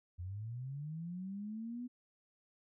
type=linear sweep; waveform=sine; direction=up; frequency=84.4 to 250.1 Hz; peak=-40 dBFS; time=0.18-1.88 s; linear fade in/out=20 ms; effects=none